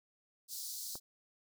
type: high-pass noise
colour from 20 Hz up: pink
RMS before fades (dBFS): -43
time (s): 0.48-1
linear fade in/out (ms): 50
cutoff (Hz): 4200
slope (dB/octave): 48
type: click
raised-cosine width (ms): 1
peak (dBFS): -33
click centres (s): 0.955
effects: none